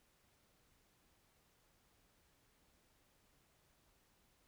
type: silence
effects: pink hiss -74 dBFS RMS until 4.47 s

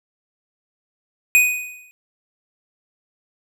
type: tone with exponential decay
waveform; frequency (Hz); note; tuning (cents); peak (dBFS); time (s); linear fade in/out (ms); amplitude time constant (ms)
square; 2489; D#7; 0; -9; 1.35-1.91; 0; 120
effects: none

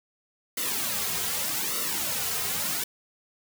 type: noise with flanger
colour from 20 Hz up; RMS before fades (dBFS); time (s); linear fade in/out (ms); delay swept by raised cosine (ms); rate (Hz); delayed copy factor
white; -29; 0.57-2.84; 5; 1.2 to 3.5; 0.83; -0.85
effects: none

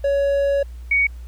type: tone pair in turn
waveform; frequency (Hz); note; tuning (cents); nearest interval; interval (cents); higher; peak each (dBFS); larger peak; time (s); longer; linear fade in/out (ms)
triangle / sine; 560 / 2240; C#5 / C#7; +18 / +18; 2 octaves; 2400; second; -14; neither; 0.04-0.63 / 0.91-1.07; first; 5
effects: added 60 Hz sine -32 dBFS peak until 1.27 s + pink hiss -55 dBFS RMS until 1.27 s

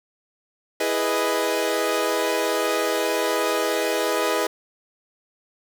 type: chord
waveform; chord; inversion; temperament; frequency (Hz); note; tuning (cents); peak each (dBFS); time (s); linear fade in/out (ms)
sawtooth; E major seventh; none; equal; 329.6 / 415.3 / 493.9 / 622.3; E4 / G#4 / B4 / D#5; 0 / 0 / 0 / 0; -25 / -22 / -22 / -22; 0.8-4.47; 5
effects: none

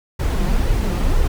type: noise with flanger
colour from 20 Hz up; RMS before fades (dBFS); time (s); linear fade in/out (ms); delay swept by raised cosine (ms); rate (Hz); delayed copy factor
brown; -17; 0.19-1.28; 10; 2 to 5.8; 2; +0.55
effects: none

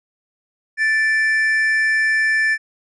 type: tone pair together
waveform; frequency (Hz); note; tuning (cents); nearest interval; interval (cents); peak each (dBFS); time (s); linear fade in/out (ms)
triangle; 1760 / 2332; A6 / D7; 0 / -13; perfect fourth; 487; -13 / -24; 0.77-2.58; 50
effects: resampled to 24000 Hz

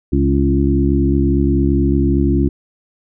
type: harmonic tone with a mistuned harmonic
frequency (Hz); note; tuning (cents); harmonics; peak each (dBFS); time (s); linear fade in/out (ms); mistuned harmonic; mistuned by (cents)
68.8; C#2; -12; 1 / 2 / 3 / 4 / 5; -16 / -19 / -20 / -17 / -19; 0.12-2.49; 10; 4; +24
effects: none

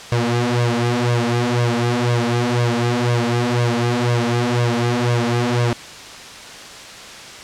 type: tone with flanger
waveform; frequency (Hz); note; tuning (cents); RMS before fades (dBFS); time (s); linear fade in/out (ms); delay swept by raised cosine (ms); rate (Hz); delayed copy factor
sawtooth; 120; B2; -49; -18; 0.12-5.73; 0; 1.8 to 5.9; 2; +0.95
effects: white hiss -35 dBFS RMS until 7.43 s + low-pass 6000 Hz 12 dB/octave

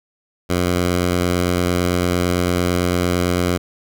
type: tone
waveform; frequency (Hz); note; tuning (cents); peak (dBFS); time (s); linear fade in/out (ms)
10% pulse; 88.9; F2; +31; -8; 0.49-3.58; 20
effects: none

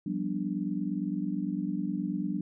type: chord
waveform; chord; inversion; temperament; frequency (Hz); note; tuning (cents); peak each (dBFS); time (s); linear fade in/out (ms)
sine; G dominant seventh; third; just; 176.4 / 196 / 245 / 294; F3 / G3 / B3 / D4; +18 / 0 / -14 / +2; -35 / -33 / -37 / -34; 0.06-2.41; 5
effects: none

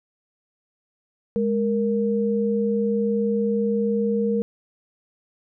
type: tone pair together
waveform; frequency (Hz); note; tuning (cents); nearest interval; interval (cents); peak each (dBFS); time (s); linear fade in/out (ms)
sine; 207.5 / 466.2; G#3 / A#4; -1 / 0; octave + major second; 1401; -22; 1.36-4.42; 0
effects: none

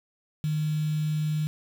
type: tone with quantisation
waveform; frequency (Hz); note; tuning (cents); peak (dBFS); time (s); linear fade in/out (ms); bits
sine; 153.3; D#3; -25; -24; 0.44-1.47; 0; 7
effects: none

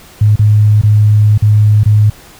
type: tone with dropouts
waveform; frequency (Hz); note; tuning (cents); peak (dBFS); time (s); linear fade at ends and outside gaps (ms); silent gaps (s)
sine; 105.6; G#2; +29; -4; 0.21-2.1; 5; 0.358-0.392 / 0.815-0.834 / 1.378-1.422 / 1.835-1.858
effects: pink hiss -38 dBFS RMS until 2.39 s

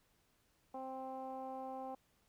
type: tone with low-pass filter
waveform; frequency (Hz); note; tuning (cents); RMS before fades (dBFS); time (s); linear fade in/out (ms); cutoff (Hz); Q
15% pulse; 262.7; C4; +7; -45; 0.74-1.95; 5; 820; 2.6
effects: pink hiss -75 dBFS RMS until 2.28 s

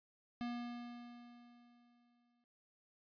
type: tone with exponential decay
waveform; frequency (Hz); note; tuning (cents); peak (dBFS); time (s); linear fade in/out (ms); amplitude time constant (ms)
square; 240; B3; -49; -39; 0.41-2.44; 0; 440
effects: noise-tail reverb RT60 0.7 s tail -24 dB re dry + resampled to 11025 Hz

